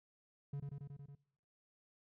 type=tone with echo; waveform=triangle; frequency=141.3 Hz; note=C#3; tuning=34 cents sharp; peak=-37 dBFS; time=0.53-0.6 s; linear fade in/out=5 ms; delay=92 ms; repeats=6; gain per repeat=-2 dB; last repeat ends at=1.152 s; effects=noise-tail reverb RT60 0.9 s tail -24 dB re dry